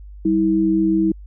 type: tone pair together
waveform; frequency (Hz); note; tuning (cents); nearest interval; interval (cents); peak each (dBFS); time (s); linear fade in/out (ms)
sine; 194.15 / 322.4; G3 / E4; -16 / -38; major sixth; 878; -20 / -15; 0.25-1.12; 5
effects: added 50 Hz sine -35 dBFS peak until 1.26 s